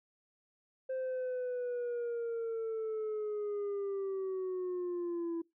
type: linear sweep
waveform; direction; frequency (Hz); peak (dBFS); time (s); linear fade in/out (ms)
sine; down; 523.3 to 332; -31; 0.89-5.42; 10
effects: noise-tail reverb RT60 0.2 s tail -24 dB re dry + tanh soft clip ceiling -33 dBFS